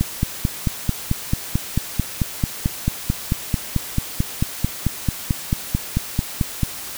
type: click train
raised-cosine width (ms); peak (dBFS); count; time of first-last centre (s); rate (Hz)
5; -5; 31; 0.01-6.633; 4.53
effects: white hiss -32 dBFS RMS until 6.97 s

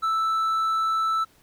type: tone with hard clipping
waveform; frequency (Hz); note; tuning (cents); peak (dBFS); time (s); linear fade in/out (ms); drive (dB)
sine; 1318.5; E6; 0; -22; 0.02-1.25; 20; 3
effects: pink hiss -59 dBFS RMS until 1.42 s

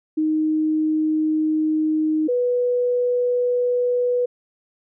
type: tone pair in turn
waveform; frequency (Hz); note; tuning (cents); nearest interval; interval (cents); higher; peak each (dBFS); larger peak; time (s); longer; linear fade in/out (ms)
sine; 311.1 / 491.5; D#4 / B4; 0 / -8; minor sixth; 792; second; -17; neither; 0.17-2.28 / 2.28-4.26; first; 10
effects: none

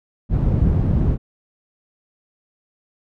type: low-pass noise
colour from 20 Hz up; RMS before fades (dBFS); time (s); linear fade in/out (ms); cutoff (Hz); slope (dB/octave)
white; -17; 0.29-1.18; 50; 130; 12
effects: none

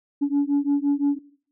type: beating tone pair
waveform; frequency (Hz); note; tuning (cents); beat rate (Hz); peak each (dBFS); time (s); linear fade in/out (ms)
sine; 282.1 / 287.9; C#4 / D4; +30 / -34; 5.8; -20; 0.21-1.19; 20
effects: noise-tail reverb RT60 0.5 s tail -18 dB re dry + tanh soft clip ceiling -15 dBFS

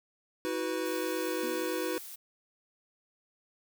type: chord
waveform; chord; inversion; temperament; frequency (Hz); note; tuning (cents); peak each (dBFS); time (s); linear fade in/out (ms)
square; E suspended second; none; equal with one note detuned; 321.2 / 370 / 493.9; E4 / F#4 / B4; -45 / 0 / 0; -36; 0.45-1.98; 0
type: noise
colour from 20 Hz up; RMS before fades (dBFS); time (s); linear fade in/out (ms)
blue; -45; 0.85-2.16; 10
type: tone with exponential decay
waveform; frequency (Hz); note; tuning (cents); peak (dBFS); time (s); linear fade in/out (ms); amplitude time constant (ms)
sine; 246.9; B3; 0; -37; 1.43-1.89; 5; 100
effects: none

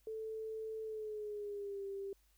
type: tone with pitch glide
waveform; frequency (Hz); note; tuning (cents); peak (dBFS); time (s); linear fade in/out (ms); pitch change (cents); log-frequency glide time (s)
sine; 440 to 394.3; A4 to G4; 0 to +10; -40; 0.07-2.13; 2; -190; 0.83-1.85
effects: added 50 Hz sine -70 dBFS peak until 2.37 s + white hiss -75 dBFS RMS until 2.37 s

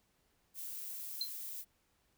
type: noise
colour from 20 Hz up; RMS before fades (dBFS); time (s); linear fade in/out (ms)
violet; -44; 0.54-1.65; 50
type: tone with exponential decay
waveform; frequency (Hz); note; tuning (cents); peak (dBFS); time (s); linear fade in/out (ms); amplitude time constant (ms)
sine; 4113; C8; -30; -30; 1.21-1.33; 2; 24
effects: pink hiss -75 dBFS RMS until 2.17 s

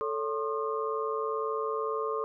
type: tone cluster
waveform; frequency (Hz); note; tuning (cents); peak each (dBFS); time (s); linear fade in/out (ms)
sine; 441 / 563 / 1065 / 1216; A4 / C#5 / C6 / D#6; +4 / +27 / +30 / -40; -31 / -39 / -35 / -36; 0.01-2.24; 0
effects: none

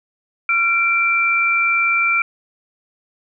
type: tone pair together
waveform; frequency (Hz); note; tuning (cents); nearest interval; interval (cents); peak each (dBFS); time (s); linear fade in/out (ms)
sine; 1370.8 / 2349; F6 / D7; -33 / 0; major sixth; 933; -19 / -15; 0.49-2.22; 2
effects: none

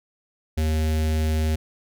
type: tone with notch filter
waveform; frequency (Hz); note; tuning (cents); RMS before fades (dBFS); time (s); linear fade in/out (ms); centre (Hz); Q
square; 78.2; D#2; +9; -22; 0.57-1.56; 10; 1100; 1.2
effects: none

